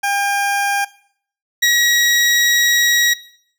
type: tone pair in turn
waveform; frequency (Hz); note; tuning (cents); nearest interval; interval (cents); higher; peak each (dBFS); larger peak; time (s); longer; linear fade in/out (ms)
20% pulse; 803 / 1909.9; G5 / A#6; +41 / +42; octave + minor third; 1501; second; -11 / -6; second; 0.03-0.85 / 1.62-3.14; second; 10
effects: noise-tail reverb RT60 0.6 s tail -19 dB re dry